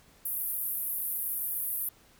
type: band-pass noise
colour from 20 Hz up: white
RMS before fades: -33 dBFS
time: 0.25-1.89 s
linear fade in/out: 5 ms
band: 11000 to 15000 Hz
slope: 48 dB/octave
effects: pink hiss -60 dBFS RMS until 2.19 s